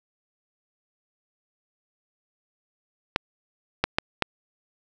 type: clicks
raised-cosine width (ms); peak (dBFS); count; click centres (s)
0.3; -4; 4; 3.161 / 3.84 / 3.985 / 4.223
effects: none